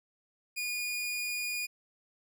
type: tone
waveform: sawtooth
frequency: 2444 Hz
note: D#7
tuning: 32 cents flat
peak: -29 dBFS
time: 0.56-1.67 s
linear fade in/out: 20 ms
effects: none